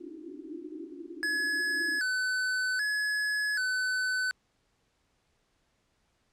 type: band-pass noise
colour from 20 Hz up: white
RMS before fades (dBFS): -43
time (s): 0-1.99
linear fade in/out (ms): 5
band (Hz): 280 to 360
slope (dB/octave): 96
type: tone with vibrato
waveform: square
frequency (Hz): 1599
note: G6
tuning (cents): +34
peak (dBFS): -28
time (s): 1.23-4.31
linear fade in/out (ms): 0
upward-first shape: square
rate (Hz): 0.64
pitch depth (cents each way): 100
effects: pink hiss -73 dBFS RMS until 6.32 s + low-pass 8000 Hz 12 dB/octave